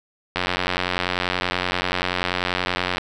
click train, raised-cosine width 0.3 ms, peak -5 dBFS, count 238, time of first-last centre 0.36-2.982 s, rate 90.4 Hz, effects none

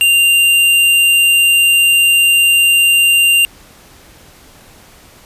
square tone, 2785 Hz, F7, 5 cents flat, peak -8 dBFS, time 0.01-3.45 s, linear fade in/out 0 ms, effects pink hiss -42 dBFS RMS until 5.25 s + resampled to 32000 Hz

